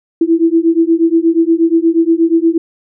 sine beating tone pair, 326.6 / 335 Hz, E4 / E4, -16 / +28 cents, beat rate 8.4 Hz, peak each -11 dBFS, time 0.21-2.58 s, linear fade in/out 5 ms, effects none

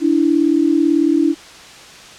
sine tone pair together, 291.4 / 329.6 Hz, D4 / E4, -13 / 0 cents, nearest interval major second, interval 213 cents, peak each -14 dBFS, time 0-1.35 s, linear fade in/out 50 ms, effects white hiss -38 dBFS RMS until 2.18 s + low-pass 6000 Hz 12 dB/octave

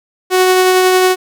sawtooth tone with tremolo, 370 Hz, F#4, in tune, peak -3 dBFS, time 0.3-1.16 s, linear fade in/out 50 ms, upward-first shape triangle, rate 11 Hz, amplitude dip 25%, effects none

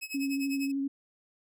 sawtooth tone with tremolo, 2568 Hz, E7, 46 cents flat, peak -31 dBFS, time 0.01-0.72 s, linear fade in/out 20 ms, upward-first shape sine, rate 10 Hz, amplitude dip 90%
sine tone with vibrato, 275.3 Hz, C#4, 12 cents flat, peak -28 dBFS, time 0.14-0.88 s, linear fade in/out 10 ms, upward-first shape sine, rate 13 Hz, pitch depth 19 cents each way
effects none

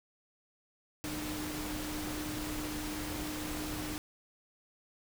sine tone in noise, 303.3 Hz, D#4, 44 cents flat, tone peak -39 dBFS, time 1.04-3.98 s, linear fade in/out 0 ms, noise pink, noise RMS -40 dBFS, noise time 1.04-3.98 s, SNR -2 dB, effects none

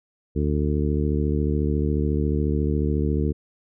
harmonic tone, 74.1 Hz, D2, 16 cents sharp, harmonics 1 / 2 / 3 / 4 / 5 / 6, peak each -23 / -26 / -28 / -29 / -30 / -31 dBFS, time 0.35-3.33 s, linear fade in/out 20 ms, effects none

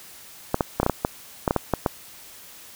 clicks, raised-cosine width 1 ms, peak -5 dBFS, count 12, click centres 0.544 / 0.608 / 0.8 / 0.831 / 0.864 / 0.897 / 1.049 / 1.478 / 1.509 / 1.563 / 1.737 / 1.862 s, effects white hiss -45 dBFS RMS until 2.75 s

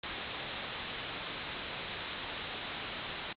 white low-pass noise, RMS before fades -41 dBFS, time 0.03-3.33 s, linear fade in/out 5 ms, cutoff 3900 Hz, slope 96 dB/octave, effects AAC 64 kbps

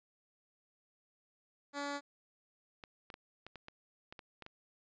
10% pulse tone, 285.1 Hz, C#4, 49 cents sharp, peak -29 dBFS, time 1.73-2.01 s, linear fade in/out 50 ms
clicks, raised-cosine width 0.3 ms, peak -32 dBFS, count 10, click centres 2.838 / 3.102 / 3.141 / 3.466 / 3.557 / 3.684 / 4.125 / 4.192 / 4.423 / 4.464 s
effects resampled to 16000 Hz

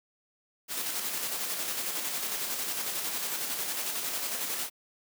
white noise with tremolo, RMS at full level -32 dBFS, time 0.68-4.7 s, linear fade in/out 50 ms, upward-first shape square, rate 11 Hz, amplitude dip 30%, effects high-pass 200 Hz 12 dB/octave

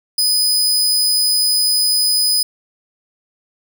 sawtooth tone, 4996 Hz, D#8, 6 cents sharp, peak -10 dBFS, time 0.18-2.43 s, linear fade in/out 5 ms, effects none

